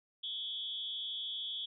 sine tone with amplitude modulation, 3363 Hz, G#7, 21 cents sharp, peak -33 dBFS, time 0.23-1.66 s, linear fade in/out 10 ms, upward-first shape sine, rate 267 Hz, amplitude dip 90%, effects none

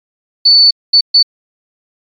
sine tone bursts at uneven times, 4487 Hz, C#8, 20 cents sharp, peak -3 dBFS, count 3, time 0.45-0.71 / 0.93-1.01 / 1.14-1.23 s, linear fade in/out 10 ms, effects MP3 96 kbps

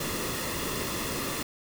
pink noise with comb filter, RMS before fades -32 dBFS, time 0-1.43 s, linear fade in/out 5 ms, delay 1.3 ms, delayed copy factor -0.55, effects none

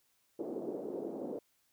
pink band-pass noise, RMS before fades -40 dBFS, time 0.39-1.39 s, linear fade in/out 5 ms, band 280 to 520 Hz, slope 24 dB/octave, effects white hiss -74 dBFS RMS until 1.72 s

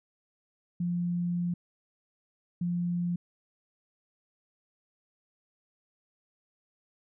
sine tone bursts at uneven times, 174.61 Hz, F3, in tune, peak -27 dBFS, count 2, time 0.8-1.54 / 2.61-3.16 s, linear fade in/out 5 ms, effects none

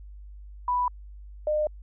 sine tone pair in turn, 987.8 / 606.4 Hz, B5 / D#5, 0 / -45 cents, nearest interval minor sixth, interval 845 cents, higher first, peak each -22 dBFS, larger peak neither, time 0.68-0.88 / 1.47-1.67 s, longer neither, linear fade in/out 2 ms, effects added 50 Hz sine -41 dBFS peak until 1.82 s

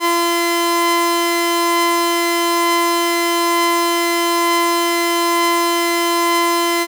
sawtooth tone pair together, 341.7 / 1024 Hz, F4 / C6, -38 / -38 cents, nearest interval octave + perfect fifth, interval 1900 cents, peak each -13 dBFS, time 0-6.87 s, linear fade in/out 50 ms, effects none

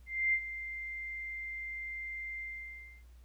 sine tone with ADSR envelope, 2093 Hz, C7, in tune, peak -25 dBFS, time 0.06-3.04 s, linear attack 270 ms, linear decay 67 ms, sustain -13 dB, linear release 640 ms, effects added 60 Hz sine -53 dBFS peak until 3.24 s + pink hiss -70 dBFS RMS until 3.24 s

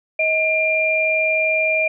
sine tone pair together, 633 / 2390 Hz, D#5 / D7, +30 / +30 cents, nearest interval octave + major seventh, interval 2300 cents, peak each -20 / -17 dBFS, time 0.19-1.88 s, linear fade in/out 5 ms, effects none

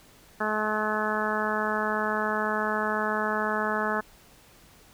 harmonic tone, 214 Hz, A3, 48 cents flat, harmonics 1 / 2 / 3 / 4 / 5 / 6 / 7 / 8, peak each -33 / -33 / -33 / -33 / -33 / -33 / -33 / -33 dBFS, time 0.4-4.01 s, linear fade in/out 10 ms, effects pink hiss -55 dBFS RMS until 4.93 s

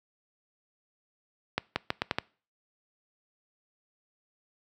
accelerating click train, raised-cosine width 0.3 ms, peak -10 dBFS, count 6, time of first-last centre 1.58-2.185 s, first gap 180 ms, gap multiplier 0.8, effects noise-tail reverb RT60 0.4 s tail -24 dB re dry + high-pass 80 Hz 12 dB/octave

